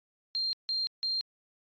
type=tone bursts; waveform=sine; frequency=4186 Hz; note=C8; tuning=in tune; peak=-28 dBFS; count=3; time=0.35-1.21 s; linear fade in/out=0 ms; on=180 ms; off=160 ms; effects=resampled to 11025 Hz